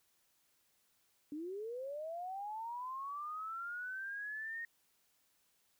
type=linear sweep; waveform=sine; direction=up; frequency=285.7 to 1864.7 Hz; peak=-40 dBFS; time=1.32-4.65 s; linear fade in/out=2 ms; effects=white hiss -75 dBFS RMS until 5.79 s